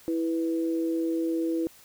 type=tone pair together; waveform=sine; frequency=328.6 / 491.6 Hz; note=E4 / B4; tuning=-5 / -8 cents; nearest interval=perfect fifth; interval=697 cents; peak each=-25 / -33 dBFS; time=0.08-1.67 s; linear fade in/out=0 ms; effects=white hiss -54 dBFS RMS until 1.84 s